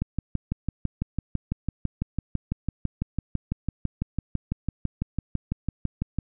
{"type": "click train", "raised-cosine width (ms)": 5, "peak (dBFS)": -13, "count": 38, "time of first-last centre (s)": [0.02, 6.187], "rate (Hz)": 6, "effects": []}